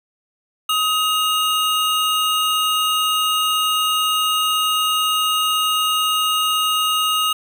square tone pair together, 1261 / 2834 Hz, D#6 / F7, +23 / +25 cents, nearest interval octave + major second, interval 1402 cents, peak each -20 dBFS, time 0.69-7.33 s, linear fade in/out 5 ms, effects none

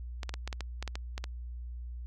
clicks, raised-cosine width 0.2 ms, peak -20 dBFS, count 11, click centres 0.232 / 0.293 / 0.34 / 0.476 / 0.528 / 0.607 / 0.826 / 0.877 / 0.955 / 1.179 / 1.241 s, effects added 60 Hz sine -38 dBFS peak until 2.06 s

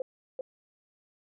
sine tone with echo, 520 Hz, C5, 11 cents flat, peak -29 dBFS, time 0-0.02 s, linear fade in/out 2 ms, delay 390 ms, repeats 1, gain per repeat -3 dB, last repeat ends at 0.41 s, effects none

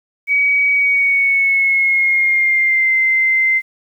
sine tone with pitch glide, 2265 to 2077 Hz, C#7 to C7, +37 to -13 cents, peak -11 dBFS, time 0.27-3.62 s, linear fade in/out 50 ms, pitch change -150 cents, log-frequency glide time 0.73-2.93 s, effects 8-bit

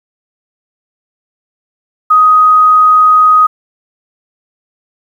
sine tone, 1252 Hz, D#6, 10 cents sharp, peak -3 dBFS, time 2.1-3.47 s, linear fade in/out 10 ms, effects 7-bit

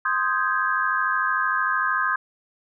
sine chord, Ab major seventh, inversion first, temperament equal, 1046.5 / 1244.5 / 1568 / 1661.2 Hz, C6 / Eb6 / G6 / Ab6, 0 / 0 / 0 / 0 cents, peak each -26 / -25 / -25 / -27 dBFS, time 0.05-2.16 s, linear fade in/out 5 ms, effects none

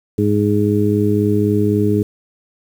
harmonic tone, 103.83 Hz, G#2, in tune, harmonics 1 / 2 / 3 / 4, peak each -18 / -18 / -18 / -18 dBFS, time 0.18-2.03 s, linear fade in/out 5 ms, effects 7-bit

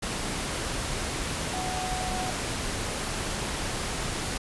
sine tone in noise, 740 Hz, F#5, in tune, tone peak -32 dBFS, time 1.53-2.31 s, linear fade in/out 10 ms, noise pink, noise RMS -31 dBFS, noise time 0.02-4.38 s, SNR -4 dB, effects resampled to 24000 Hz

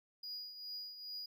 triangle tone with tremolo, 4899 Hz, D#8, 28 cents flat, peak -40 dBFS, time 0.23-1.26 s, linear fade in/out 5 ms, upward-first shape triangle, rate 2.4 Hz, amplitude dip 65%, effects none

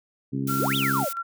harmonic tone, 67.6 Hz, C#2, 43 cents flat, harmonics 2 / 3 / 4 / 5 / 6, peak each -29 / -32 / -28 / -38 / -40 dBFS, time 0.32-1.05 s, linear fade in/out 20 ms
blue noise, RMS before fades -33 dBFS, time 0.47-1.13 s, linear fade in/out 5 ms
sine tone with tremolo, 1367 Hz, F6, 37 cents flat, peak -26 dBFS, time 0.48-1.23 s, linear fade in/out 20 ms, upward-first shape square, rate 2.9 Hz, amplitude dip 55%
sine exponential two-way sweep, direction up then down, 267.2 to 3788 to 512 Hz, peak -25 dBFS, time 0.59-1.09 s, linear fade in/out 10 ms, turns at 0.76 s
effects none

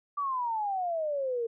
sine exponential sweep, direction down, 1174.7 to 452.3 Hz, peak -28 dBFS, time 0.17-1.47 s, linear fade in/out 10 ms, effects none

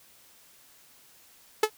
sawtooth tone with exponential decay, 431.2 Hz, A4, 35 cents flat, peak -12 dBFS, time 1.63-1.7 s, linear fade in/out 5 ms, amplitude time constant 15 ms, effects white hiss -57 dBFS RMS until 1.77 s

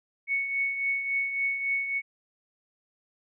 sine tone with tremolo, 2217 Hz, C#7, in tune, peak -23 dBFS, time 0.27-2.02 s, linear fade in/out 50 ms, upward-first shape triangle, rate 3.6 Hz, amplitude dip 60%, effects none

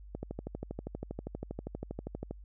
click train, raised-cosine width 2 ms, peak -24 dBFS, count 28, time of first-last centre 0.15-2.31 s, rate 12.5 Hz, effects added 50 Hz sine -47 dBFS peak until 2.44 s

